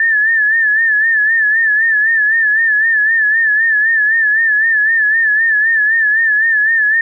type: tone with vibrato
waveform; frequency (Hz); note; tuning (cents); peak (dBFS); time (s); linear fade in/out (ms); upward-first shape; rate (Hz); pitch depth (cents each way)
sine; 1760; A6; 0; -9; 0-7.01; 2; sine; 3.9; 75
effects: none